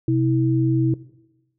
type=tone pair together; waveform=sine; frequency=128.4 / 323.8 Hz; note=C3 / E4; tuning=-32 / -31 cents; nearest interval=octave + major third; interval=1601 cents; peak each=-19 dBFS; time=0.08-0.94 s; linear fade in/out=2 ms; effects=noise-tail reverb RT60 1.0 s tail -18 dB re dry